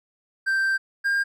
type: tone pair in turn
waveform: triangle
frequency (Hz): 1568 / 1606.5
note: G6 / G6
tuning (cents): 0 / +42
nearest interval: unison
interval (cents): 42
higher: second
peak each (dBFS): -18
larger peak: neither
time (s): 0.46-0.78 / 1.04-1.24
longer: first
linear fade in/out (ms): 20
effects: none